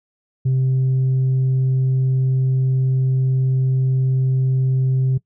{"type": "tone with tanh clipping", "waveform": "sine", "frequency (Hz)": 130.81, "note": "C3", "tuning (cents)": 0, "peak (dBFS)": -15, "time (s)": [0.45, 5.18], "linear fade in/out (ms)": 10, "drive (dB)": 1, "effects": ["noise-tail reverb RT60 0.1 s tail -20 dB re dry"]}